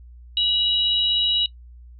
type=tone pair together; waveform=sine; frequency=2925 / 3841 Hz; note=F#7 / B7; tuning=-21 / -49 cents; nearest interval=perfect fourth; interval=472 cents; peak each=-21 / -20 dBFS; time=0.37-1.46 s; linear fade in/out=2 ms; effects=noise-tail reverb RT60 0.1 s tail -20 dB re dry + added 60 Hz sine -41 dBFS peak until 1.99 s